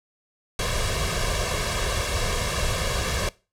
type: noise with comb filter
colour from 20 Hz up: pink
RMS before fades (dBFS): -25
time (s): 0.59-3.29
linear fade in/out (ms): 2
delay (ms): 1.8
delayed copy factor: +0.75
effects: noise-tail reverb RT60 0.3 s tail -21 dB re dry + low-pass 9000 Hz 12 dB/octave